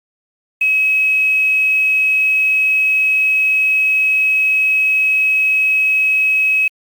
sine tone with quantisation, 2557 Hz, D#7, 47 cents sharp, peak -11 dBFS, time 0.61-6.68 s, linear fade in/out 5 ms, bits 6, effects Opus 48 kbps

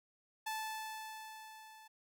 sawtooth tone with level ramp, 874 Hz, A5, 12 cents flat, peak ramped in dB -33 to -52 dBFS, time 0.46-1.88 s, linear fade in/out 10 ms, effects none

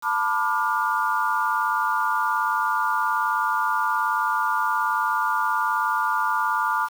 sine chord, B half-diminished seventh, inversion third, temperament just, 889 / 987.8 / 1185.3 / 1422.4 Hz, A5 / B5 / D6 / F6, +18 / 0 / +16 / +31 cents, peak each -26 / -26 / -25 / -26 dBFS, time 0.02-6.89 s, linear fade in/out 50 ms, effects 7-bit

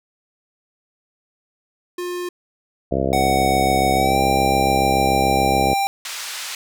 square tone, 355.5 Hz, F4, 31 cents sharp, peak -25 dBFS, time 1.98-2.29 s, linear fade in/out 5 ms
harmonic tone, 67 Hz, C2, 42 cents sharp, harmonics 1 / 2 / 3 / 4 / 5 / 6 / 7 / 8 / 9 / 10, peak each -27 / -27 / -27 / -27 / -27 / -27 / -27 / -27 / -27 / -27 dBFS, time 2.91-5.74 s, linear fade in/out 10 ms
square tone with pitch glide, 746 to 790.4 Hz, F#5 to G5, +14 to +14 cents, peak -18 dBFS, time 3.13-5.87 s, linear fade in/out 0 ms, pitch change +100 cents, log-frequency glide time 3.95-4.19 s
white band-pass noise, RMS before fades -30 dBFS, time 6.05-6.55 s, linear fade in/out 2 ms, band 1100 to 6700 Hz, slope 12 dB/octave
effects none

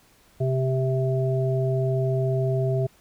harmonic tone, 131 Hz, C3, 2 cents sharp, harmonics 1 / 3 / 5, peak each -22 / -27 / -29 dBFS, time 0.4-2.87 s, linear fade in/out 10 ms, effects pink hiss -58 dBFS RMS until 3 s

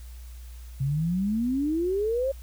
sine exponential sweep, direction up, 130.1 to 554.4 Hz, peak -23 dBFS, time 0.8-2.32 s, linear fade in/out 10 ms, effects added 60 Hz sine -39 dBFS peak until 2.42 s + white hiss -55 dBFS RMS until 2.42 s

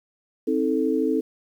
sine chord, A diminished, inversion first, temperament just, 264 / 316.8 / 440 Hz, C4 / Eb4 / A4, +16 / +31 / 0 cents, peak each -24 dBFS, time 0.47-1.21 s, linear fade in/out 10 ms, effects 9-bit

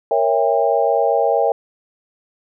sine chord, A# diminished seventh, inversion none, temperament equal with one note detuned, 466.2 / 554.4 / 659.3 / 802.3 Hz, A#4 / C#5 / E5 / G5, 0 / 0 / 0 / +40 cents, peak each -19 dBFS, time 0.11-1.52 s, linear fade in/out 2 ms, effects none

